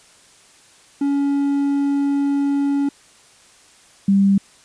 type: tone pair in turn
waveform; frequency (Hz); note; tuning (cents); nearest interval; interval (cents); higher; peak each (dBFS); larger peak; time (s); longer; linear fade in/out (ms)
triangle / sine; 281.4 / 197.04; C#4 / G3; +26 / +9; tritone; 617; first; -14 / -11; second; 1.01-2.89 / 4.08-4.38; first; 5
effects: white hiss -50 dBFS RMS until 4.64 s + resampled to 22050 Hz